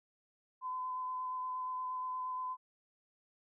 sine tone with vibrato, 1017 Hz, C6, 50 cents flat, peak -36 dBFS, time 0.61-2.57 s, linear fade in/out 50 ms, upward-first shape square, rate 8.5 Hz, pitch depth 9 cents each way, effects none

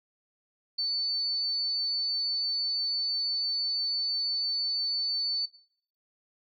sine tone, 4503 Hz, C#8, 26 cents sharp, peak -26 dBFS, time 0.78-5.46 s, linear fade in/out 10 ms, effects noise-tail reverb RT60 0.6 s tail -20 dB re dry

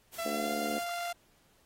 white noise, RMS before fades -47 dBFS, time 0.12-0.85 s, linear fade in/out 20 ms
sawtooth tone with pitch glide, 670 to 694.8 Hz, E5 to F5, +28 to -9 cents, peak -30 dBFS, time 0.18-1.13 s, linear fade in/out 10 ms, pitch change +63 cents, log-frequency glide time 0.28-0.52 s
harmonic tone, 73.42 Hz, D2, in tune, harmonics 3 / 4 / 5 / 6 / 7 / 8 / 9 / 10, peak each -38 / -39 / -44 / -42 / -41 / -48 / -46 / -45 dBFS, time 0.25-0.79 s, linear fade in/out 10 ms
effects pink hiss -67 dBFS RMS until 1.65 s + AAC 48 kbps

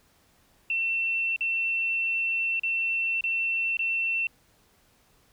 sine tone with dropouts, 2696 Hz, E7, 38 cents sharp, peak -24 dBFS, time 0.7-4.27 s, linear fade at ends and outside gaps 2 ms, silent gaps 1.362-1.408 / 2.596-2.634 / 3.209-3.239 / 3.77-3.792 s, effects pink hiss -63 dBFS RMS until 5.32 s

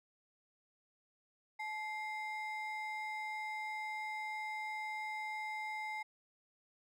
triangle ring-modulated tone, 1480 Hz, F#6, in tune, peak -34 dBFS, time 1.59-6.03 s, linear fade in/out 10 ms, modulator 619 Hz, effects none

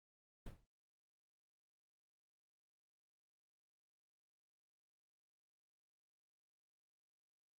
brown noise with exponential decay, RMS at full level -43 dBFS, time 0.46-0.66 s, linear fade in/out 5 ms, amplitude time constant 43 ms, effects Opus 32 kbps

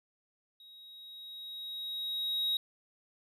triangle tone with level ramp, 3800 Hz, A#7, 33 cents sharp, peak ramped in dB -51 to -26 dBFS, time 0.6-2.57 s, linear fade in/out 2 ms, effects none

